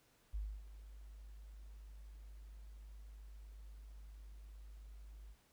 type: tone with ADSR envelope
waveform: sine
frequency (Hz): 51.5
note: G#1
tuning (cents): -14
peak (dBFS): -37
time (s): 0.33-5.36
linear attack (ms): 18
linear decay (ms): 270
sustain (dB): -14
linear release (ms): 52
effects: pink hiss -72 dBFS RMS until 5.52 s